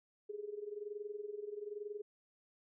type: tone with amplitude modulation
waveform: sine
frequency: 415.3 Hz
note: G#4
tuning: in tune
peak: -38 dBFS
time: 0.29-2.02 s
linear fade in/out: 10 ms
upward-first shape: sine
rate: 21.1 Hz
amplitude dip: 80%
effects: none